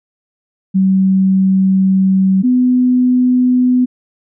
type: tone pair in turn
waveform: sine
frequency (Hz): 190.6 / 250.8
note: G3 / B3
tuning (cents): -48 / +27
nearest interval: perfect fourth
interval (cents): 475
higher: second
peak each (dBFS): -8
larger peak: neither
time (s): 0.74-2.43 / 2.43-3.86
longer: first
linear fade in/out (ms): 20
effects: none